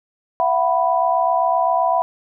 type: chord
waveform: sine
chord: E suspended second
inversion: none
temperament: equal with one note detuned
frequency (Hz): 672.3 / 740 / 987.8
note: E5 / F#5 / B5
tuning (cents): +34 / 0 / 0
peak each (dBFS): -19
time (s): 0.4-2.02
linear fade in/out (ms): 0
effects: none